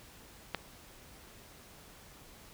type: click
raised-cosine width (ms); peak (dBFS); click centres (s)
0.3; -16; 0.547
effects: pink hiss -55 dBFS RMS until 2.53 s